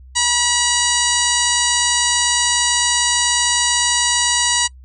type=harmonic tone with a mistuned harmonic; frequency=967 Hz; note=B5; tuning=37 cents flat; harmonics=1 / 2 / 3 / 4 / 5 / 6 / 7 / 8 / 9; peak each=-23 / -23 / -23 / -23 / -23 / -23 / -23 / -23 / -23 dBFS; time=0.15-4.68 s; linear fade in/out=20 ms; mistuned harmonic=5; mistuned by=-67 cents; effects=noise-tail reverb RT60 0.1 s tail -25 dB re dry + added 64 Hz sine -38 dBFS peak until 4.84 s